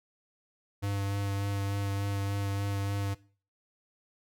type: tone with vibrato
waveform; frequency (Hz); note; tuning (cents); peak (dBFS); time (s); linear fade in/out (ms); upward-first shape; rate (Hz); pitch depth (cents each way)
square; 99.8; G2; +32; -30; 0.82-3.15; 20; sine; 3.4; 13
effects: noise-tail reverb RT60 0.4 s tail -19 dB re dry